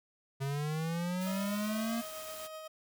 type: linear sweep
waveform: square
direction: up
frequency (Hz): 134.6 to 234.1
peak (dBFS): -33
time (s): 0.4-2.02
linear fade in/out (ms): 20
type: noise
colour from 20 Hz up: white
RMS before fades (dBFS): -47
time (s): 1.2-2.48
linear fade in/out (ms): 20
type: tone with tremolo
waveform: 30% pulse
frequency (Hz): 629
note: D#5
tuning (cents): +19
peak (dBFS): -39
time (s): 1.26-2.68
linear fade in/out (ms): 10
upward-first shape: sine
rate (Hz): 7.9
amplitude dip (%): 30
effects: none